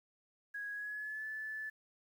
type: tone with pitch glide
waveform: sine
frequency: 1658 to 1741.4 Hz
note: G#6 to A6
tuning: -3 to -18 cents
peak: -39 dBFS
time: 0.54-1.7 s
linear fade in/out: 10 ms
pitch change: +85 cents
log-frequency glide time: 0.72-1.25 s
effects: 11-bit